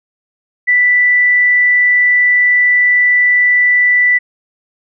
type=tone; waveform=sine; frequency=1975.5 Hz; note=B6; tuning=in tune; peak=-7 dBFS; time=0.67-4.19 s; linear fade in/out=20 ms; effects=none